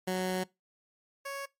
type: tone pair in turn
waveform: 15% pulse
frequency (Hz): 185 / 554.4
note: F#3 / C#5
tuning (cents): 0 / 0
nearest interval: octave + perfect fifth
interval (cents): 1900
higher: second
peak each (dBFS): -23 / -30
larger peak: first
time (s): 0.07-0.44 / 1.25-1.46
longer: first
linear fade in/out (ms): 10
effects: noise-tail reverb RT60 0.2 s tail -22 dB re dry + MP3 64 kbps